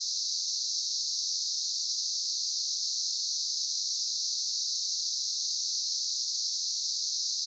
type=band-pass noise; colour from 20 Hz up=pink; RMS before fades=-32 dBFS; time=0-7.46 s; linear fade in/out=20 ms; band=4100 to 6400 Hz; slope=96 dB/octave; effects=none